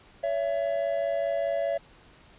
triangle tone pair together, 563.2 / 668 Hz, C#5 / E5, +27 / +23 cents, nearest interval minor third, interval 296 cents, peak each -26 dBFS, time 0.23-1.78 s, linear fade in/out 10 ms, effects pink hiss -55 dBFS RMS until 2.38 s + resampled to 8000 Hz

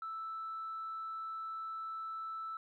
sine tone, 1318.5 Hz, E6, in tune, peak -38 dBFS, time 0.02-2.57 s, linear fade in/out 2 ms, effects tanh soft clip ceiling -35 dBFS + 13-bit

